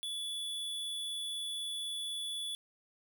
square tone, 3436 Hz, A7, 42 cents flat, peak -37 dBFS, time 0.03-2.55 s, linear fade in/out 0 ms, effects none

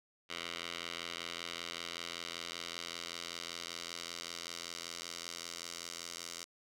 10% pulse tone with band-pass filter sweep, 85.2 Hz, F2, 42 cents flat, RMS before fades -44 dBFS, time 0.29-6.45 s, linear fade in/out 20 ms, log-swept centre 3100 to 6000 Hz, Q 1.3, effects none

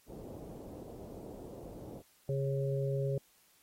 white low-pass noise, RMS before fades -47 dBFS, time 0.06-2.03 s, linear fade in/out 50 ms, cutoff 560 Hz, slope 24 dB/octave
harmonic tone, 136.9 Hz, C#3, 21 cents flat, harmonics 1 / 3 / 4, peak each -32 / -37 / -38 dBFS, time 2.29-3.18 s, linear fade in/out 2 ms
effects white hiss -67 dBFS RMS until 3.62 s + AAC 48 kbps

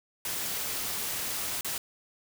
white noise with dropouts, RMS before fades -33 dBFS, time 0.25-1.78 s, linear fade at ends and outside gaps 2 ms, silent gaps 1.61-1.646 s, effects none

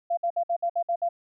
sine tone bursts, 687 Hz, F5, 29 cents flat, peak -22 dBFS, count 8, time 0.1-1.09 s, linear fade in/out 10 ms, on 73 ms, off 58 ms, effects none

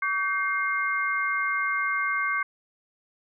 sine tone cluster, 1141 / 1554 / 2125 Hz, C#6 / G6 / C7, +50 / -16 / +26 cents, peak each -28 dBFS, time 0.02-2.43 s, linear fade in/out 5 ms, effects none

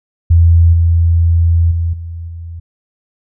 sine tone with level steps, 84 Hz, E2, 33 cents sharp, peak -4 / -7 / -12 / -22 / -24 dBFS, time 0.3-2.6 s, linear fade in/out 10 ms, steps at 0.73 / 1.71 / 1.93 / 2.28 s, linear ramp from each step 5 ms, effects none

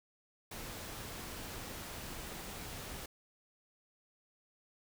pink noise, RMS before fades -45 dBFS, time 0.51-3.06 s, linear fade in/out 5 ms, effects none

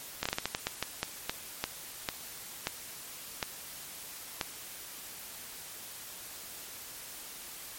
slowing click train, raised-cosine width 0.2 ms, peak -12 dBFS, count 16, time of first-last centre 0.23-4.412 s, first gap 25 ms, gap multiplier 1.3, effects white hiss -45 dBFS RMS until 7.78 s + MP3 64 kbps

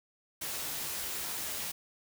white noise with comb filter, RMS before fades -37 dBFS, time 0.41-1.72 s, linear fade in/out 10 ms, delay 14 ms, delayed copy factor +0.5, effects none

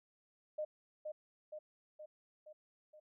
sine tone with echo, 611 Hz, D#5, 32 cents flat, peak -36 dBFS, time 0.58-0.65 s, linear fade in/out 10 ms, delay 470 ms, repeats 5, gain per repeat -4 dB, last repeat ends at 3 s, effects none

